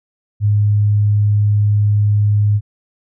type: tone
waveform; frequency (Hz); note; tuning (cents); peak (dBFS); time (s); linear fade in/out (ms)
sine; 103.9; G#2; +1; -10; 0.4-2.61; 50
effects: none